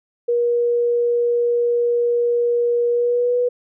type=tone with pitch glide; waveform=sine; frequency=477.3 to 490.2 Hz; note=A#4 to B4; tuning=+41 to -13 cents; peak=-15 dBFS; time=0.28-3.49 s; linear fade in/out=10 ms; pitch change=+46 cents; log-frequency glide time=2.9-3.38 s; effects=none

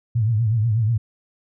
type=tone with vibrato; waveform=sine; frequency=111.6 Hz; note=A2; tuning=25 cents sharp; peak=-16 dBFS; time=0.15-0.98 s; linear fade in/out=10 ms; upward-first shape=triangle; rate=8.2 Hz; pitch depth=150 cents each way; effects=none

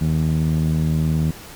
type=tone with low-pass filter; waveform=5% pulse; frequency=78.8 Hz; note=D#2; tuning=23 cents sharp; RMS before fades=-19 dBFS; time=0.01-1.31 s; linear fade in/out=5 ms; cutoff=170 Hz; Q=2.6; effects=pink hiss -39 dBFS RMS until 1.55 s

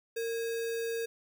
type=tone with sample-and-hold; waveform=sine; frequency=459.4 Hz; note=A#4; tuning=25 cents flat; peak=-31 dBFS; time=0.16-1.06 s; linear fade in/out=10 ms; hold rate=2100 Hz; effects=none

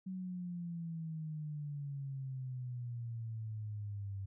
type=exponential sweep; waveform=sine; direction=down; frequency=189 to 96.8 Hz; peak=-39 dBFS; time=0.06-4.26 s; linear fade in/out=10 ms; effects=none

